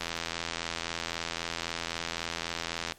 click train, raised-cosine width 0.2 ms, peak -14 dBFS, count 245, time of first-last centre 0.01-2.922 s, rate 83.8 Hz, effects pink hiss -57 dBFS RMS until 2.98 s + MP3 64 kbps

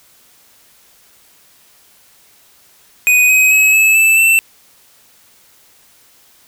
square tone with pitch steps, 2489 / 2525 / 2562 / 2599 / 2637 / 2675 Hz, D#7 / D#7 / E7 / E7 / E7 / E7, 0 / +25 / -50 / -25 / 0 / +25 cents, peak -8 dBFS, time 3.07-4.39 s, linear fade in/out 0 ms, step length 220 ms, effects white hiss -49 dBFS RMS until 6.47 s

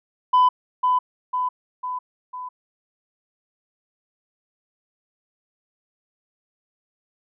sine tone with echo, 1002 Hz, B5, 25 cents sharp, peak -10 dBFS, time 0.33-0.49 s, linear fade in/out 10 ms, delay 500 ms, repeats 4, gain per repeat -5 dB, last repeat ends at 2.49 s, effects tanh soft clip ceiling -11 dBFS

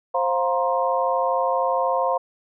harmonic tone with a mistuned harmonic, 175.9 Hz, F3, 13 cents sharp, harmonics 3 / 4 / 5 / 6, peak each -23 / -24 / -25 / -26 dBFS, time 0.14-2.18 s, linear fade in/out 10 ms, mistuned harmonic 5, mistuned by +120 cents, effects none

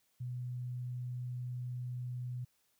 sine tone, 124.1 Hz, B2, 9 cents sharp, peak -37 dBFS, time 0.2-2.45 s, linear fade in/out 10 ms, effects white hiss -75 dBFS RMS until 2.79 s

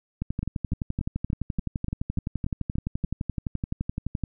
two click trains, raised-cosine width 5 ms, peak -15 / -16 dBFS, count 48 / 10, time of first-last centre 0.22-4.237 / 0.43-3.046 s, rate 11.7 / 3.44 Hz, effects none

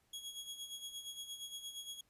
sawtooth tone with tremolo, 3322 Hz, G#7, in tune, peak -39 dBFS, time 0.13-2.01 s, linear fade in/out 5 ms, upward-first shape sine, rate 8.6 Hz, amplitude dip 65%, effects pink hiss -75 dBFS RMS until 2.09 s + resampled to 32000 Hz

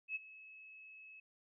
sine tone with ADSR envelope, 2584 Hz, E7, 35 cents flat, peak -35 dBFS, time 0.08-1.2 s, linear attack 74 ms, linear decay 23 ms, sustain -18 dB, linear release 5 ms, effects none

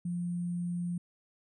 sine tone with sample-and-hold, 174.61 Hz, F3, in tune, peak -31 dBFS, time 0.05-0.98 s, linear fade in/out 5 ms, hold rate 8820 Hz, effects resampled to 32000 Hz

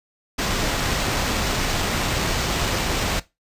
pink noise with sample-and-hold, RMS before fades -23 dBFS, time 0.38-3.2 s, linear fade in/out 10 ms, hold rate 11025 Hz, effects noise-tail reverb RT60 0.2 s tail -17 dB re dry + resampled to 32000 Hz

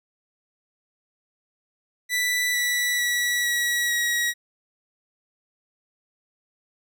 sawtooth tone with pitch steps, 1975.5 / 1958.5 / 1941.6 / 1924.8 / 1908.2 Hz, B6 / B6 / B6 / B6 / A#6, 0 / -15 / -30 / -45 / +40 cents, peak -18 dBFS, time 2.09-4.34 s, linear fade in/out 50 ms, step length 450 ms, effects none

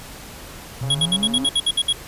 sine exponential sweep, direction up, 120 to 278.4 Hz, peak -23 dBFS, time 0.81-1.45 s, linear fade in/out 5 ms
click train, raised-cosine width 1 ms, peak -23 dBFS, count 92, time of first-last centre 0.83-1.489 s, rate 138 Hz
square tone bursts, 3322 Hz, G#7, in tune, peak -16 dBFS, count 10, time 0.9-1.928 s, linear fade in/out 5 ms, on 47 ms, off 62 ms
effects pink hiss -38 dBFS RMS until 2.07 s + resampled to 32000 Hz

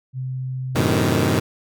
sine tone, 129.6 Hz, C3, 16 cents flat, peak -24 dBFS, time 0.13-0.86 s, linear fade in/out 50 ms
15% pulse chord, F# diminished seventh, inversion none, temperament equal with one note detuned, 92.5 / 110 / 128.71 / 155.56 Hz, F#2 / A2 / C3 / Eb3, 0 / 0 / -28 / 0 cents, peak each -16 dBFS, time 0.75-1.4 s, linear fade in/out 10 ms
effects none

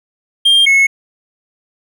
triangle tone pair in turn, 3200 / 2188 Hz, G7 / C#7, +35 / -23 cents, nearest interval perfect fifth, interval 658 cents, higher first, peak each -5 dBFS, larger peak neither, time 0.45-0.66 / 0.66-0.87 s, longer neither, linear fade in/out 10 ms, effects none

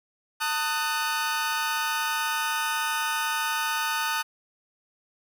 sawtooth chord, D# diminished, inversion second, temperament just, 896 / 1244.5 / 1493.4 Hz, A5 / D#6 / F#6, +31 / 0 / +16 cents, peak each -26 dBFS, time 0.4-4.23 s, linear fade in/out 20 ms, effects none

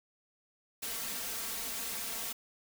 white noise with comb filter, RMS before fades -38 dBFS, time 0.82-2.33 s, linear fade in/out 10 ms, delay 4.4 ms, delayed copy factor +0.85, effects none

